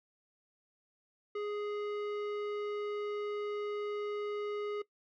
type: tone with tanh clipping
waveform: triangle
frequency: 415.3 Hz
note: G#4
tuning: in tune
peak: -36 dBFS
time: 1.35-4.82 s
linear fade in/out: 5 ms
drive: 18 dB
effects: noise-tail reverb RT60 0.1 s tail -19 dB re dry + MP3 96 kbps